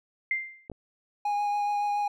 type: tone with exponential decay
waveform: sine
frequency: 2093 Hz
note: C7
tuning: in tune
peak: -22 dBFS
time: 0.31-0.68 s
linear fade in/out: 2 ms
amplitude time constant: 79 ms
type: clicks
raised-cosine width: 2 ms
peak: -23 / -29 dBFS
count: 2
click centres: 0.699 / 0.717 s
type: tone with vibrato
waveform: triangle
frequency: 823 Hz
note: G#5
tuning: 16 cents flat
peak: -23 dBFS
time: 1.25-2.08 s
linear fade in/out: 5 ms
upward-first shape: triangle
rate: 7.1 Hz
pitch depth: 13 cents each way
effects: none